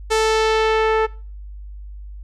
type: tone with low-pass filter sweep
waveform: sawtooth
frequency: 440 Hz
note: A4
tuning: in tune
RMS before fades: -17 dBFS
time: 0.1-1.07 s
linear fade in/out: 20 ms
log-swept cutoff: 8300 to 1700 Hz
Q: 0.99
effects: noise-tail reverb RT60 0.4 s tail -22 dB re dry + added 50 Hz sine -32 dBFS peak until 2.23 s